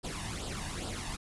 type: noise with flanger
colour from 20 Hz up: pink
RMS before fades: -38 dBFS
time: 0.03-1.17 s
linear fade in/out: 20 ms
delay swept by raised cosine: 0.23 to 1.12 ms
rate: 2.4 Hz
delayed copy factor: +0.65
effects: resampled to 24000 Hz